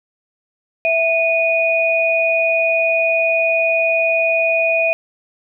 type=tone pair together; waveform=sine; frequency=660 / 2470 Hz; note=E5 / D#7; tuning=+2 / -13 cents; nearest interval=octave + major seventh; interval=2285 cents; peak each=-16 dBFS; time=0.85-4.93 s; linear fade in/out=0 ms; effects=none